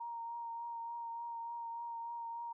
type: tone with vibrato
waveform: sine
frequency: 932.3 Hz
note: A#5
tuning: in tune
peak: -40 dBFS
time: 0-2.53 s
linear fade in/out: 10 ms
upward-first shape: triangle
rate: 3.4 Hz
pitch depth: 20 cents each way
effects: none